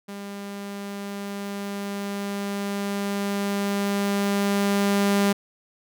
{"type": "tone with level ramp", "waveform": "sawtooth", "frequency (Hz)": 200.6, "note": "G3", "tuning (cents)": 40, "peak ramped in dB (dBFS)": [-30, -14], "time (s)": [0.08, 5.33], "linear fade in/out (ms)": 10, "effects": []}